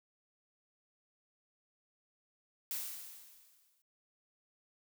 blue noise with exponential decay, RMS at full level -37 dBFS, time 2.71-3.82 s, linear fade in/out 1 ms, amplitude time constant 240 ms, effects noise-tail reverb RT60 0.1 s tail -25 dB re dry

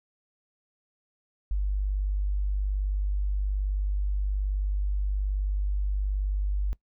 sine tone, 49.41 Hz, G1, 14 cents sharp, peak -24 dBFS, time 1.51-6.73 s, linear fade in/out 0 ms, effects noise-tail reverb RT60 0.1 s tail -21 dB re dry

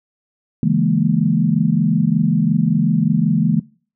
sine chord, A# half-diminished seventh, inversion first, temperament equal with one note detuned, 141.42 / 164.81 / 207.7 / 233.1 Hz, C#3 / E3 / G#3 / A#3, +35 / 0 / 0 / 0 cents, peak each -21 / -17 / -18 / -19 dBFS, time 0.63-3.6 s, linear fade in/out 2 ms, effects noise-tail reverb RT60 0.4 s tail -21 dB re dry

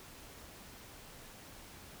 silence, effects pink hiss -53 dBFS RMS until 2 s

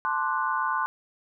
sine chord, D dominant seventh, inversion second, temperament equal, 880 / 1046.5 / 1174.7 / 1480 Hz, A5 / C6 / D6 / F#6, 0 / 0 / 0 / 0 cents, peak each -31 / -27 / -32 / -30 dBFS, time 0.05-0.86 s, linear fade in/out 0 ms, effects none

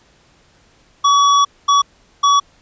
square tone bursts at uneven times, 1134 Hz, C#6, 39 cents sharp, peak -10 dBFS, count 3, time 1.04-1.45 / 1.68-1.82 / 2.23-2.4 s, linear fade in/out 10 ms, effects pink hiss -53 dBFS RMS until 2.61 s + resampled to 16000 Hz

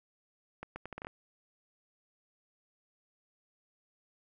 accelerating click train, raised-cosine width 0.5 ms, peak -26 dBFS, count 8, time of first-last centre 0.63-1.069 s, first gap 130 ms, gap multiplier 0.74, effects none

